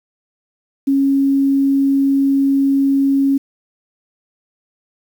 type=tone; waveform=sine; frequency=274.7 Hz; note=C#4; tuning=16 cents flat; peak=-11 dBFS; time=0.87-3.38 s; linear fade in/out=10 ms; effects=7-bit